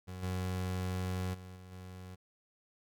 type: tone with level steps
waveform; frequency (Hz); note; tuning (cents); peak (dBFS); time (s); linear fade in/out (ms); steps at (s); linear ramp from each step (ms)
30% pulse; 92.1; F#2; -7; -39 / -31 / -44 / -47 / -43; 0.07-2.16; 20; 0.22 / 1.33 / 1.55 / 1.71; 20
effects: none